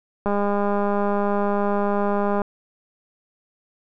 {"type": "click train", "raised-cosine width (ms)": 1, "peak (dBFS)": -10, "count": 439, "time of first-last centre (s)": [0.26, 2.418], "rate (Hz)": 203, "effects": []}